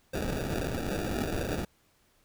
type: noise with sample-and-hold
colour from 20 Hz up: violet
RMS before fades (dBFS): -32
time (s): 0.13-1.65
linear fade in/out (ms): 10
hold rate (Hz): 1050
effects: pink hiss -67 dBFS RMS until 2.24 s